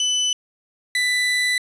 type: tone pair in turn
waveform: 30% pulse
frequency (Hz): 3000 / 1987.9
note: F#7 / B6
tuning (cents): +23 / +11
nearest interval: perfect fifth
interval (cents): 712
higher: first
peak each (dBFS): -15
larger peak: neither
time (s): 0-0.33 / 0.95-1.58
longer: second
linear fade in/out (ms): 2
effects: resampled to 22050 Hz + 8-bit